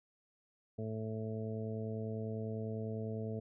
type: harmonic tone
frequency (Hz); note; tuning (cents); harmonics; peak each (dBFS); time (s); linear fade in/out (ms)
110; A2; 0; 1 / 2 / 3 / 4 / 5 / 6; -40 / -42 / -53 / -43 / -51 / -49; 0.78-3.4; 10
effects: none